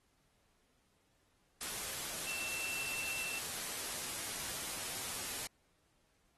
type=tone in noise; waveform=sine; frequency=2683 Hz; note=E7; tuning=30 cents sharp; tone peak=-40 dBFS; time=2.27-3.39 s; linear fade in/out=0 ms; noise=white; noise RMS=-41 dBFS; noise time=1.61-5.47 s; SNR=-2 dB; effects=pink hiss -75 dBFS RMS until 6.37 s + AAC 32 kbps